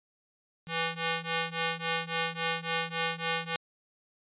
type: ring-modulated tone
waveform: 5% pulse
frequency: 329.6 Hz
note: E4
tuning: in tune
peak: -15 dBFS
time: 0.67-3.56 s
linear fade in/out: 0 ms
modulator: 163 Hz
effects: resampled to 8000 Hz